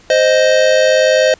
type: tone pair together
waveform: square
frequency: 521.4 / 622.3 Hz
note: C5 / D#5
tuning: -6 / 0 cents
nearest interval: minor third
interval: 306 cents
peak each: -12 dBFS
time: 0.1-1.34 s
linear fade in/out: 2 ms
effects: pink hiss -45 dBFS RMS until 1.39 s + resampled to 16000 Hz